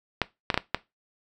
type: clicks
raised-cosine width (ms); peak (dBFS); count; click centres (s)
0.3; -6; 5; 0.217 / 0.502 / 0.543 / 0.576 / 0.746
effects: noise-tail reverb RT60 0.2 s tail -18 dB re dry